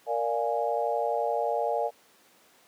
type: chord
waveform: sine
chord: Bb dominant seventh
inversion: none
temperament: equal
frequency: 466.2 / 587.3 / 698.5 / 830.6 Hz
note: Bb4 / D5 / F5 / Ab5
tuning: 0 / 0 / 0 / 0 cents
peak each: -30 / -30 / -30 / -31 dBFS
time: 0.06-1.91 s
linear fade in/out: 50 ms
effects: pink hiss -59 dBFS RMS until 2.67 s + high-pass 300 Hz 12 dB/octave